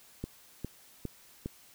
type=click train; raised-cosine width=3 ms; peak=-22 dBFS; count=4; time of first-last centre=0.24-1.46 s; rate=2.46 Hz; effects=white hiss -58 dBFS RMS until 1.74 s